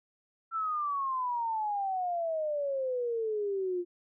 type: exponential sweep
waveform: sine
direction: down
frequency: 1348 to 347.2 Hz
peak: -29 dBFS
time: 0.51-3.85 s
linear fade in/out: 50 ms
effects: none